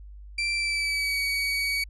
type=tone with pitch glide; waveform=30% pulse; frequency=2351 to 2258 Hz; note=D7 to C#7; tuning=+1 to +31 cents; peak=-22 dBFS; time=0.38-1.84 s; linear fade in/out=5 ms; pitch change=-70 cents; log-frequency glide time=0.53-1.2 s; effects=added 50 Hz sine -41 dBFS peak until 1.89 s + resampled to 24000 Hz